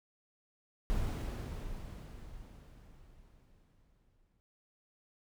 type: noise with exponential decay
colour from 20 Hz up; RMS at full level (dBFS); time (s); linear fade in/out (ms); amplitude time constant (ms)
brown; -33; 0.9-4.4; 0; 760
effects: none